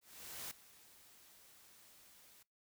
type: noise with ADSR envelope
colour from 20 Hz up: white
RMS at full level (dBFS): -45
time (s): 0.01-2.43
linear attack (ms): 500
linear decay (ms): 4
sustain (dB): -18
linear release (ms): 6
effects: noise-tail reverb RT60 0.2 s tail -22 dB re dry